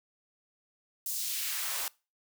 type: noise with high-pass filter sweep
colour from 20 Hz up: white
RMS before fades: -34 dBFS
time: 1.06-1.88 s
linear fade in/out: 2 ms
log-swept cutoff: 7100 to 500 Hz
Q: 1
effects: noise-tail reverb RT60 0.3 s tail -23 dB re dry